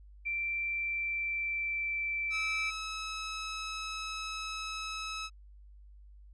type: tone with pitch glide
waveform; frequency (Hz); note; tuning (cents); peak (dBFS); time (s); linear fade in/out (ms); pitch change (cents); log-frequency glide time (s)
sine; 2349 to 2333; D7 to D7; 0 to -12; -31; 0.25-2.71; 20; -12; 0.63-1.99
type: tone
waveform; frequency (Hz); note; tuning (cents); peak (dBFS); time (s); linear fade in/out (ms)
15% pulse; 1293; E6; -34; -30; 2.3-5.3; 50
effects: added 50 Hz sine -51 dBFS peak until 6.33 s + resampled to 24000 Hz